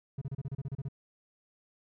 triangle tone bursts, 136.3 Hz, C#3, 29 cents flat, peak -31 dBFS, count 11, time 0.18-0.885 s, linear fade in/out 5 ms, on 35 ms, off 32 ms, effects none

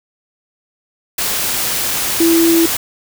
sine tone in noise, 332.4 Hz, E4, 15 cents sharp, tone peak -9 dBFS, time 2.2-2.66 s, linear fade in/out 5 ms, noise white, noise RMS -18 dBFS, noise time 1.18-2.77 s, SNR +6 dB, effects none

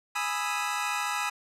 25% pulse chord, E major seventh, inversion first, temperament equal, 830.6 / 987.8 / 1244.5 / 1318.5 Hz, G#5 / B5 / D#6 / E6, 0 / 0 / 0 / 0 cents, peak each -30 dBFS, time 0.15-1.3 s, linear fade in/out 10 ms, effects low-pass 11000 Hz 12 dB/octave

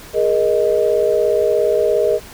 sine chord, Ab suspended second, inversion none, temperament equal with one note detuned, 415.3 / 472.4 / 622.3 Hz, Ab4 / Bb4 / Eb5, 0 / +23 / 0 cents, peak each -17 dBFS, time 0.13-2.2 s, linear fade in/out 50 ms, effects pink hiss -38 dBFS RMS until 2.33 s

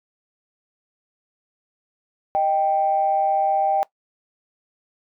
sine tone pair together, 620.7 / 785 Hz, D#5 / G5, -4 / +2 cents, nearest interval major third, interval 406 cents, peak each -23 / -17 dBFS, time 2.35-3.83 s, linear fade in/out 0 ms, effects noise-tail reverb RT60 0.1 s tail -20 dB re dry + tanh soft clip ceiling -9 dBFS

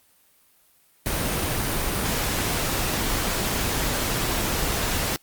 pink noise, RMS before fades -25 dBFS, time 1.06-5.16 s, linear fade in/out 0 ms, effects white hiss -60 dBFS RMS until 5.22 s + Opus 32 kbps

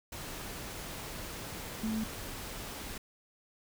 sine tone in noise, 220 Hz, A3, in tune, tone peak -31 dBFS, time 1.83-2.04 s, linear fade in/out 5 ms, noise pink, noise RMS -42 dBFS, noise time 0.12-2.98 s, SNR +8 dB, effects none

